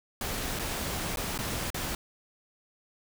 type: noise with dropouts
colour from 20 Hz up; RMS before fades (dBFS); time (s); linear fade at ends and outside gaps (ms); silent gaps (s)
pink; -33; 0.21-1.95; 2; 0.59-0.594 / 1.16-1.171 / 1.378-1.388 / 1.703-1.744
effects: none